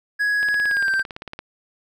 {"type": "tone with pitch glide", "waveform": "triangle", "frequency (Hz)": [1669, 1566.3], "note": ["G#6", "G6"], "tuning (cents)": [8, -2], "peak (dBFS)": -16, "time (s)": [0.19, 1.03], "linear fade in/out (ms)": 20, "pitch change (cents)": -110, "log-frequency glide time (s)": [0.66, 0.9]}
{"type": "click train", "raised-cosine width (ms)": 0.3, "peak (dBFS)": -17, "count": 18, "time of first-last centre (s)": [0.43, 1.39], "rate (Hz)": 17.7}
{"effects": []}